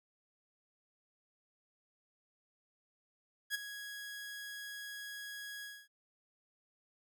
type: tone with ADSR envelope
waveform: sawtooth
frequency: 1661.2 Hz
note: G#6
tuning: in tune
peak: -28 dBFS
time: 3.5-5.88 s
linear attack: 46 ms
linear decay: 16 ms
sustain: -12 dB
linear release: 250 ms
effects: none